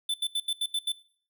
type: tone bursts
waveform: square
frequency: 3520 Hz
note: A7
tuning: in tune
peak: -26 dBFS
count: 7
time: 0.09-0.921 s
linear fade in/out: 5 ms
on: 51 ms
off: 79 ms
effects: noise-tail reverb RT60 0.5 s tail -19 dB re dry